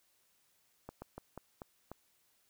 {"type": "slowing click train", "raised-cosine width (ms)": 1, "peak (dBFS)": -30, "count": 6, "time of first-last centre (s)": [0.89, 1.916], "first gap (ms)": 130, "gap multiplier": 1.23, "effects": ["white hiss -73 dBFS RMS until 2.49 s"]}